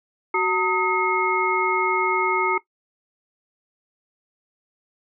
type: tone cluster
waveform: sine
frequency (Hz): 373.7 / 910 / 1262 / 2162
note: F#4 / A#5 / D#6 / C#7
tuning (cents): +17 / -42 / +24 / -44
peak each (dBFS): -24 / -23 / -24 / -24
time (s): 0.34-2.58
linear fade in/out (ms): 5
effects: noise-tail reverb RT60 0.1 s tail -17 dB re dry